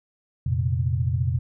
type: chord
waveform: sine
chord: F suspended fourth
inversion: none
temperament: just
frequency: 87.31 / 116.41 / 130.96 Hz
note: F2 / Bb2 / C3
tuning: 0 / -2 / +2 cents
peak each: -25 dBFS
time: 0.46-1.39 s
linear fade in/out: 5 ms
effects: none